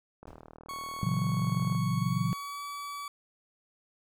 click train, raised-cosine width 1 ms, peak -33 dBFS, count 61, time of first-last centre 0.23-1.749 s, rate 39.5 Hz
brown noise with exponential decay, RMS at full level -45 dBFS, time 0.27-0.57 s, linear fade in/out 2 ms, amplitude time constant 64 ms
40% pulse tone with pitch glide, 1108.7 to 1145.1 Hz, C#6 to D6, 0 to -44 cents, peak -36 dBFS, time 0.69-3.08 s, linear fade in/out 2 ms, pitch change +56 cents, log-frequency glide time 1.99-2.62 s
sine chord, F# dominant seventh, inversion first, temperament equal, 116.54 / 138.59 / 164.81 / 185 Hz, A#2 / C#3 / E3 / F#3, 0 / 0 / 0 / 0 cents, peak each -32 dBFS, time 1.03-2.33 s, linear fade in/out 0 ms
effects none

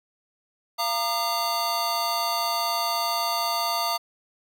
square tone cluster, 686 / 928 / 1211 / 4524 Hz, F5 / A#5 / D#6 / C#8, -31 / -8 / -47 / +34 cents, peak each -30 dBFS, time 0.78-3.98 s, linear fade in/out 20 ms, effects none

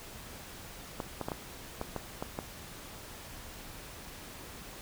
clicks, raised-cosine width 1 ms, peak -20 dBFS, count 8, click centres 1.002 / 1.213 / 1.285 / 1.318 / 1.814 / 1.963 / 2.225 / 2.389 s, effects pink hiss -47 dBFS RMS until 4.81 s

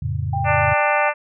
sine chord, F augmented, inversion none, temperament equal, 87.31 / 110 / 138.59 Hz, F2 / A2 / C#3, 0 / 0 / 0 cents, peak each -25 dBFS, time 0.02-0.74 s, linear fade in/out 5 ms
sine tone, 793 Hz, G5, 20 cents sharp, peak -22 dBFS, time 0.33-1.09 s, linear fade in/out 5 ms
harmonic tone, 296.4 Hz, D4, 16 cents sharp, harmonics 2 / 3 / 4 / 5 / 6 / 7 / 8 / 9, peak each -21 / -23 / -24 / -25 / -26 / -26 / -27 / -28 dBFS, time 0.44-1.14 s, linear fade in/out 50 ms
effects none

